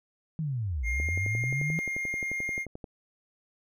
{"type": "linear two-way sweep", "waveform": "sine", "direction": "down then up", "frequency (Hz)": [164.81, 54, 164.81], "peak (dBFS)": -28, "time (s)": [0.39, 1.79], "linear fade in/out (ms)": 0, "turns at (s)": 0.86}
{"type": "tone", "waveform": "triangle", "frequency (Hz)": 2124, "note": "C7", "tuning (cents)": 25, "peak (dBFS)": -28, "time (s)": [0.83, 2.66], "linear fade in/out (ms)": 50}
{"type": "click train", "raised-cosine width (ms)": 2, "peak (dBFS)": -26, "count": 22, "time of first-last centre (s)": [1, 2.842], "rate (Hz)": 11.4}
{"effects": []}